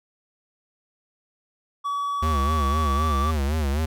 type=tone with pitch glide; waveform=triangle; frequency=1138 to 1160.6 Hz; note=C#6 to D6; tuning=+45 to -21 cents; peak=-22 dBFS; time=1.84-3.32 s; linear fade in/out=20 ms; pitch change=+34 cents; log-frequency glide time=2.86-3.13 s
type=tone with vibrato; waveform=square; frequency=73.8 Hz; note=D2; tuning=9 cents sharp; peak=-22 dBFS; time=2.22-3.86 s; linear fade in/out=10 ms; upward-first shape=sine; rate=3.9 Hz; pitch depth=140 cents each way
effects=none